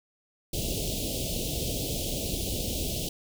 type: band-stop noise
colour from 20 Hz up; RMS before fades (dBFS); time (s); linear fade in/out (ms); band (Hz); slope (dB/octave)
pink; -31; 0.53-3.09; 5; 660 to 2800; 48
effects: none